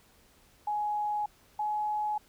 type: tone pair in turn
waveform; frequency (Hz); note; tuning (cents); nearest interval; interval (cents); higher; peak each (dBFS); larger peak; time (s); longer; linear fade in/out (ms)
sine; 837 / 844.3; G#5 / G#5; +13 / +28; unison; 15; second; -28; neither; 0.67-1.26 / 1.59-2.18; neither; 5
effects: pink hiss -62 dBFS RMS until 2.28 s